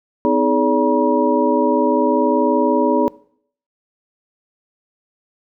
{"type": "tone cluster", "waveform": "sine", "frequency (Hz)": [254.2, 314.6, 419.9, 572, 959], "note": ["C4", "D#4", "G#4", "D5", "A#5"], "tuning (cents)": [-50, 19, 19, -46, 49], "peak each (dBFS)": -19, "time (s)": [0.25, 3.08], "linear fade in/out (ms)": 0, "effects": ["noise-tail reverb RT60 0.6 s tail -21 dB re dry"]}